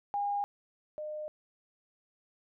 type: tone pair in turn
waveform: sine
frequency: 812 / 608.3 Hz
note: G#5 / D#5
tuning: -39 / -39 cents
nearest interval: perfect fourth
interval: 500 cents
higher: first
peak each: -29 / -36 dBFS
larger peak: first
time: 0.14-0.44 / 0.98-1.28 s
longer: neither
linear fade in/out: 0 ms
effects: none